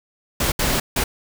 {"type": "noise bursts at uneven times", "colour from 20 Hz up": "pink", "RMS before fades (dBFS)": -20, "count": 3, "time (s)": [[0.4, 0.52], [0.59, 0.8], [0.96, 1.04]], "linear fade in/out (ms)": 5, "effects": []}